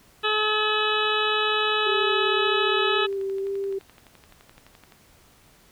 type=harmonic tone; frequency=427.5 Hz; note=A4; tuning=50 cents flat; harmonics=1 / 2 / 3 / 4 / 6 / 7 / 8 / 9; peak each=-27 / -32 / -26 / -29 / -29 / -30 / -32 / -31 dBFS; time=0.23-3.07 s; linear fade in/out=20 ms
type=tone with vibrato; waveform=sine; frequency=392 Hz; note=G4; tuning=in tune; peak=-25 dBFS; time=1.86-3.79 s; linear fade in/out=10 ms; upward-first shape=square; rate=1.9 Hz; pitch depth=11 cents each way
type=click train; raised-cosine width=0.3 ms; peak=-32 dBFS; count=27; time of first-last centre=2.7-4.922 s; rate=11.7 Hz
effects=pink hiss -56 dBFS RMS until 5.71 s